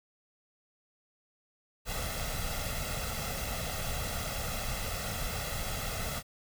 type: noise with comb filter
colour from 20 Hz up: pink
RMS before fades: -35 dBFS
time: 1.85-6.23 s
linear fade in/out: 50 ms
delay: 1.5 ms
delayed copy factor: +0.7
effects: none